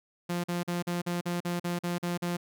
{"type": "tone bursts", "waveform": "sawtooth", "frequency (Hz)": 174.61, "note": "F3", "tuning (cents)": 0, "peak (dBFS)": -25, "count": 11, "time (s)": [0.29, 2.37], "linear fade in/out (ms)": 10, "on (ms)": 150, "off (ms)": 43, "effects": []}